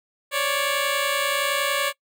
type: tone pair together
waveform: 10% pulse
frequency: 550 / 580.6 Hz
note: C#5 / D5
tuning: -14 / -20 cents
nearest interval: minor second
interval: 94 cents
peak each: -16 dBFS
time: 0.31-1.93 s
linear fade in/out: 50 ms
effects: noise-tail reverb RT60 0.1 s tail -22 dB re dry